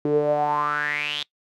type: tone with band-pass filter sweep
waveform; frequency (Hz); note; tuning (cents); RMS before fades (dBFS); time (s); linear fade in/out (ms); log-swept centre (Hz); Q
sawtooth; 147.6; D3; +9; -23; 0.05-1.23; 0; 360 to 3600; 8.1
effects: noise-tail reverb RT60 0.1 s tail -22 dB re dry